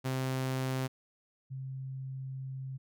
sawtooth / sine tone pair in turn, 130.81 / 132.64 Hz, C3 / C3, 0 / +24 cents, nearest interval unison, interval 24 cents, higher second, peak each -27 / -37 dBFS, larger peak first, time 0.04-0.88 / 1.5-2.78 s, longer second, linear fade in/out 20 ms, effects none

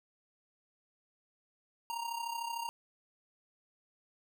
square tone with amplitude modulation, 932.3 Hz, A#5, in tune, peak -34 dBFS, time 1.9-2.69 s, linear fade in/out 0 ms, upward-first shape sine, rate 33.3 Hz, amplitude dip 65%, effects none

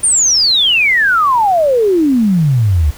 sine exponential sweep, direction down, 9397 to 69.3 Hz, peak -8 dBFS, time 0.03-2.91 s, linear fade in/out 10 ms, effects pink hiss -36 dBFS RMS until 2.97 s

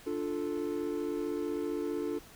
triangle chord, D minor, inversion none, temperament equal, 293.7 / 349.2 / 440 Hz, D4 / F4 / A4, 0 / 0 / 0 cents, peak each -34 dBFS, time 0.06-2.19 s, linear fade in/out 10 ms, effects pink hiss -54 dBFS RMS until 2.35 s

